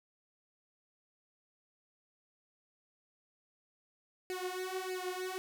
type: tone with flanger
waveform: sawtooth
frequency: 370 Hz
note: F#4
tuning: in tune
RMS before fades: -39 dBFS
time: 4.3-5.38 s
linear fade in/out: 0 ms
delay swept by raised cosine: 0.42 to 4.92 ms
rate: 1.6 Hz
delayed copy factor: +0.95
effects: none